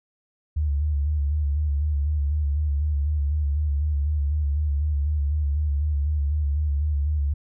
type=tone with vibrato; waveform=sine; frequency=73.42 Hz; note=D2; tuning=in tune; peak=-20 dBFS; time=0.56-7.34 s; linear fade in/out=10 ms; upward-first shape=square; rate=4 Hz; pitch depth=54 cents each way; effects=none